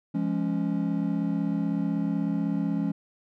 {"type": "chord", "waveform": "triangle", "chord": "Db major", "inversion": "first", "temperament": "equal with one note detuned", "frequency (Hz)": [171.61, 207.7, 277.2], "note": ["F3", "Ab3", "Db4"], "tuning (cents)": [-30, 0, 0], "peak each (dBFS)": -27, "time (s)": [0.14, 2.92], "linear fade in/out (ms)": 10, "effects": []}